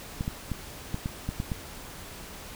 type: clicks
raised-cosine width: 5 ms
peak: -17 dBFS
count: 8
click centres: 0.209 / 0.279 / 0.517 / 0.944 / 1.059 / 1.29 / 1.401 / 1.518 s
effects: pink hiss -43 dBFS RMS until 2.55 s